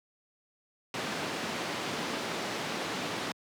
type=band-pass noise; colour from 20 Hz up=pink; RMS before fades=-35 dBFS; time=0.94-3.32 s; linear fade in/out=2 ms; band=190 to 4900 Hz; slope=12 dB/octave; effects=high-pass 100 Hz 12 dB/octave